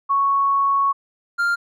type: tone pair in turn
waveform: sine / triangle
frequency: 1108.7 / 1396.9 Hz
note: C#6 / F6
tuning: 0 / 0 cents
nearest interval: major third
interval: 400 cents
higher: second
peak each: -15 / -15 dBFS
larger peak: neither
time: 0.09-0.93 / 1.38-1.56 s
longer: first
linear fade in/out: 20 ms
effects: none